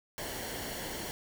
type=noise with comb filter; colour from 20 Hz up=pink; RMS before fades=-39 dBFS; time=0.18-1.11 s; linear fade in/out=0 ms; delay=0.8 ms; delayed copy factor=-0.55; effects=none